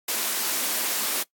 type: high-pass noise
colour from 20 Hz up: white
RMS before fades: -26 dBFS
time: 0.08-1.23 s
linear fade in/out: 5 ms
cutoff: 200 Hz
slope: 48 dB/octave
effects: noise-tail reverb RT60 0.1 s tail -20 dB re dry + AAC 64 kbps